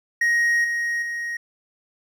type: tone with level steps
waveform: triangle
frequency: 1879 Hz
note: A#6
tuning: 13 cents sharp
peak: -15 / -20 / -24 dBFS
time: 0.21-1.37 s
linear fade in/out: 5 ms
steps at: 0.64 / 1.02 s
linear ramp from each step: 5 ms
effects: none